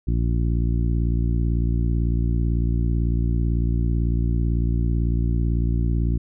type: harmonic tone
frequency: 58 Hz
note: A#1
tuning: 8 cents flat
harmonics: 1 / 2 / 3 / 4 / 5 / 6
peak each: -20 / -24 / -29 / -33 / -33 / -37 dBFS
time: 0.07-6.18 s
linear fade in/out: 10 ms
effects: none